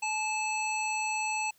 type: harmonic tone with a mistuned harmonic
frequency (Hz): 862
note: A5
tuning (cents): -36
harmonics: 1 / 3 / 5 / 7 / 9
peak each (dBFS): -32 / -32 / -44 / -45 / -38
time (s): 0.02-1.51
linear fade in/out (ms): 10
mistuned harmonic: 3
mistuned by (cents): +22
effects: white hiss -65 dBFS RMS until 1.58 s